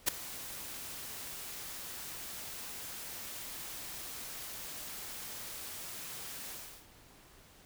white noise with ADSR envelope, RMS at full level -26 dBFS, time 0.06-6.87 s, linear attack 23 ms, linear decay 6 ms, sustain -18 dB, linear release 360 ms, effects pink hiss -59 dBFS RMS until 7.65 s

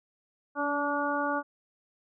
harmonic tone with a mistuned harmonic, 288.9 Hz, D4, 28 cents flat, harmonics 1 / 2 / 3 / 4 / 5, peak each -33 / -33 / -33 / -33 / -33 dBFS, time 0.55-1.43 s, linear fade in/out 50 ms, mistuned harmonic 1, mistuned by -16 cents, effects none

